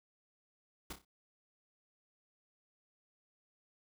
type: noise with echo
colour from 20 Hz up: pink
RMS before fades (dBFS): -43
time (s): 0.9-0.93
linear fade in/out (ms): 5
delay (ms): 30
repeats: 4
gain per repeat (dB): -8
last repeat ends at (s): 1.05
effects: none